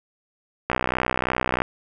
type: click train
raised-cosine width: 0.5 ms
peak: -6 dBFS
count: 59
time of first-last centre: 0.7-1.619 s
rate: 63.1 Hz
effects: none